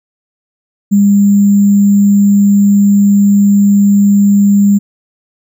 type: tone with sample-and-hold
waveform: sine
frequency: 201.5 Hz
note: G3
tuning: 48 cents sharp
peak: -4 dBFS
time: 0.91-4.79 s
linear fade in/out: 20 ms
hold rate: 7350 Hz
effects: none